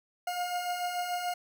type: beating tone pair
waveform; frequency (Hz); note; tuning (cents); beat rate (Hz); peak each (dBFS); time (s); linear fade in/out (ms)
40% pulse; 707 / 713.9; F5 / F5; +21 / +38; 6.9; -38 / -31; 0.27-1.34; 5
effects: none